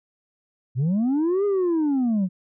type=linear two-way sweep; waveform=sine; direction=up then down; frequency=114.7 to 413.6 to 175.5 Hz; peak=-16 dBFS; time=0.75-2.29 s; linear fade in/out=50 ms; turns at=1.45 s; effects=tanh soft clip ceiling -18 dBFS